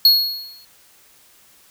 square tone with exponential decay, 4324 Hz, C#8, 44 cents flat, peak -7 dBFS, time 0.05-0.65 s, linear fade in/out 2 ms, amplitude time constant 130 ms, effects white hiss -52 dBFS RMS until 1.7 s

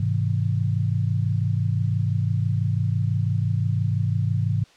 sine chord, Ab augmented, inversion none, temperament just, 103.83 / 129.78 / 162.23 Hz, Ab2 / C3 / E3, 0 / -14 / -27 cents, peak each -22 / -25 / -27 dBFS, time 0-4.64 s, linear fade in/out 5 ms, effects white hiss -54 dBFS RMS until 4.76 s + low-pass 5000 Hz 12 dB/octave

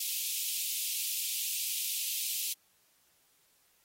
white high-pass noise, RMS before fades -34 dBFS, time 0-2.53 s, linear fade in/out 5 ms, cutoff 2500 Hz, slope 48 dB/octave, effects white hiss -69 dBFS RMS until 3.84 s + AAC 48 kbps

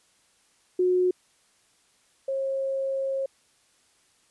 sine tone pair in turn, 363.9 / 539.4 Hz, F#4 / C#5, -29 / -47 cents, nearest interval perfect fifth, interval 682 cents, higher second, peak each -19 / -25 dBFS, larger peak first, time 0.79-1.11 / 2.28-3.26 s, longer second, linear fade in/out 5 ms, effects white hiss -64 dBFS RMS until 4.3 s + resampled to 24000 Hz

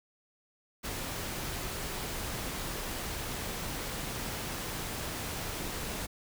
pink noise, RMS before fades -37 dBFS, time 0.83-6.07 s, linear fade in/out 20 ms, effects none

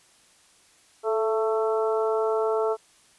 harmonic tone with a mistuned harmonic, 222.2 Hz, A3, 17 cents sharp, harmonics 2 / 3 / 4 / 5 / 6, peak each -23 / -29 / -32 / -36 / -33 dBFS, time 1.03-2.77 s, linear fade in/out 50 ms, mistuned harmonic 2, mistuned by -25 cents, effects white hiss -58 dBFS RMS until 3.18 s + resampled to 24000 Hz

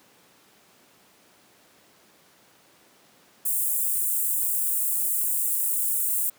white high-pass noise, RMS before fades -25 dBFS, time 3.45-6.3 s, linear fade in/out 10 ms, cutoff 8000 Hz, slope 48 dB/octave, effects pink hiss -57 dBFS RMS until 6.38 s + high-pass 200 Hz 12 dB/octave

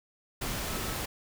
sine tone in noise, 1300 Hz, E6, 24 cents flat, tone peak -44 dBFS, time 0.68-0.97 s, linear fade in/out 10 ms, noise pink, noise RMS -34 dBFS, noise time 0.41-1.06 s, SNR -13 dB, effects none

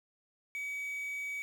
triangle tone with quantisation, 2271 Hz, C#7, 41 cents sharp, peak -34 dBFS, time 0.55-1.42 s, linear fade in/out 0 ms, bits 9, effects none

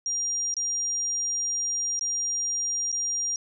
sine tone with dropouts, 5700 Hz, F8, 34 cents sharp, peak -25 dBFS, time 0.06-3.36 s, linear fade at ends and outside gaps 1 ms, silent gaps 0.541-0.567 / 1.993-2.01 / 2.918-2.926 s, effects none

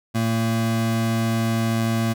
square tone pair together, 113.6 / 226.9 Hz, A#2 / A#3, -44 / -47 cents, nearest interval octave, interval 1197 cents, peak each -23 dBFS, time 0.14-2.14 s, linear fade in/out 20 ms, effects none

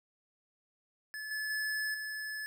square tone with level steps, 1724 Hz, A6, 36 cents flat, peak -40 / -35 / -33 / -38 dBFS, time 1.14-2.46 s, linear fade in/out 0 ms, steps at 1.31 / 1.5 / 1.94 s, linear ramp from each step 2 ms, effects none

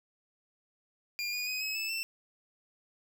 25% pulse tone with pitch steps, 2400 / 2453 / 2508 / 2563 / 2620 / 2678 Hz, D7 / D#7 / D#7 / E7 / E7 / E7, +37 / -25 / +13 / -49 / -11 / +27 cents, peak -29 dBFS, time 1.19-2.03 s, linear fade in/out 0 ms, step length 140 ms, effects none

